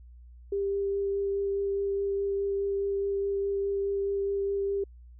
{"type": "tone with vibrato", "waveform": "sine", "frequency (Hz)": 397.1, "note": "G4", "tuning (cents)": 22, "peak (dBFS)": -26, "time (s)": [0.52, 4.84], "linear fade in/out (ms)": 5, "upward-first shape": "sine", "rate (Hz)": 4.8, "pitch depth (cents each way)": 8, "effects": ["added 60 Hz sine -47 dBFS peak until 5.19 s"]}